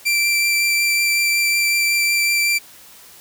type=tone with vibrato; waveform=sawtooth; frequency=2349 Hz; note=D7; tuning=in tune; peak=-12 dBFS; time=0.05-2.59 s; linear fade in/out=20 ms; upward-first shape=triangle; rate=5.4 Hz; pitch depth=11 cents each way; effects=white hiss -44 dBFS RMS until 3.2 s